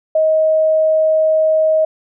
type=tone; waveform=sine; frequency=630 Hz; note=D#5; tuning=21 cents sharp; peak=-10 dBFS; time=0.15-1.85 s; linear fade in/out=5 ms; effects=none